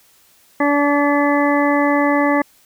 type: harmonic tone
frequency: 288 Hz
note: D4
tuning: 34 cents flat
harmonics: 1 / 2 / 3 / 4 / 6 / 7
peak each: -16 / -19 / -21 / -22 / -24 / -24 dBFS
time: 0.6-2.42 s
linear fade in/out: 5 ms
effects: white hiss -53 dBFS RMS until 2.65 s